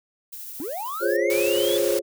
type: noise with tremolo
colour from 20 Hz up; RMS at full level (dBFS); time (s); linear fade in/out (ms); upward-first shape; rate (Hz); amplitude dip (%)
violet; -36; 0.32-1.17; 10; triangle; 13; 25
type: linear sweep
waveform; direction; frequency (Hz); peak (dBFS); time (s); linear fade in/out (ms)
triangle; up; 252.4 to 3491; -27; 0.6-1.77; 0
type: chord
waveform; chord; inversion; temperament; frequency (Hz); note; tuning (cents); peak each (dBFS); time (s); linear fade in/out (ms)
sine; Db major seventh; first; equal; 349.2 / 415.3 / 523.3 / 554.4; F4 / Ab4 / C5 / Db5; 0 / 0 / 0 / 0; -25; 1-2.02; 50
type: noise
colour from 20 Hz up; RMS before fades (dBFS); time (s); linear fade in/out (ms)
white; -31; 1.3-1.99; 2
effects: none